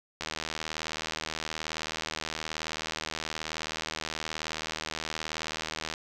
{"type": "click train", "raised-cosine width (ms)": 0.2, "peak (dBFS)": -15, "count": 453, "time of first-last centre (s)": [0.21, 5.939], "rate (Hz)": 78.9, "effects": []}